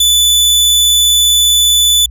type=tone; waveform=sawtooth; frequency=3485 Hz; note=A7; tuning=17 cents flat; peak=-4 dBFS; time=0-2.06 s; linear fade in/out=5 ms; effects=added 60 Hz sine -26 dBFS peak until 2.1 s